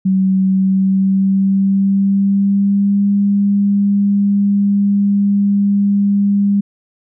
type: tone with pitch glide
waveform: sine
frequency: 190 to 201.1 Hz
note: F#3 to G3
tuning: +46 to +44 cents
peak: -10 dBFS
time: 0.05-6.61 s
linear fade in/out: 10 ms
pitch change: +98 cents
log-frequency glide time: 0.46-3.07 s
effects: none